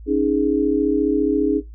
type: chord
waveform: sine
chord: C# suspended second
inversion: none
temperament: just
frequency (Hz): 277.2 / 311.8 / 415.8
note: C#4 / D#4 / G#4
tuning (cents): 0 / +4 / +2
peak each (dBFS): -20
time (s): 0.06-1.62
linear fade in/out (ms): 50
effects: noise-tail reverb RT60 0.2 s tail -18 dB re dry + added 55 Hz sine -35 dBFS peak until 1.74 s